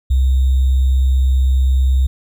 sine tone with sample-and-hold, 65.41 Hz, C2, in tune, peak -10 dBFS, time 0.1-2.07 s, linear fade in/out 10 ms, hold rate 3675 Hz, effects none

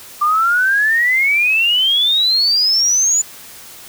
sine exponential sweep, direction up, 1179 to 7040 Hz, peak -11 dBFS, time 0.21-3.22 s, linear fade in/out 10 ms, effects white hiss -37 dBFS RMS until 3.88 s

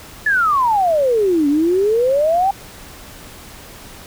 sine exponential two-way sweep, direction down then up, 1755 to 280 to 804 Hz, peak -12 dBFS, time 0.26-2.51 s, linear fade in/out 5 ms, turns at 1.48 s, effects pink hiss -38 dBFS RMS until 4.06 s

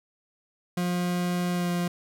40% pulse tone with pitch glide, 177.4 to 175.26 Hz, F3 to F3, +27 to +6 cents, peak -24 dBFS, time 0.77-1.88 s, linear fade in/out 5 ms, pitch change -21 cents, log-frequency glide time 1.53-1.7 s, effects none

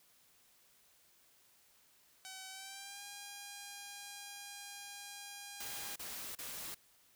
5% pulse tone with pitch glide, 760 to 809.9 Hz, F#5 to G#5, +46 to -44 cents, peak -35 dBFS, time 2.25-5.95 s, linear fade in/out 0 ms, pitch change +110 cents, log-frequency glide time 2.49-3.02 s
white noise bursts, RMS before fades -45 dBFS, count 3, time 5.6-6.746 s, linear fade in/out 5 ms, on 360 ms, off 33 ms
effects white hiss -68 dBFS RMS until 7.15 s

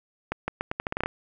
accelerating click train, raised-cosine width 0.5 ms, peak -12 dBFS, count 11, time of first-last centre 0.32-1.06 s, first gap 160 ms, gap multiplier 0.81, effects none

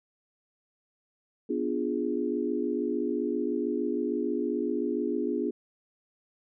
sine chord, B diminished seventh, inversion none, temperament equal, 246.9 / 293.7 / 349.2 / 415.3 Hz, B3 / D4 / F4 / Ab4, 0 / 0 / 0 / 0 cents, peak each -32 dBFS, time 1.49-5.51 s, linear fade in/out 10 ms, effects none

